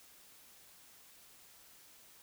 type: silence
effects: white hiss -60 dBFS RMS until 2.22 s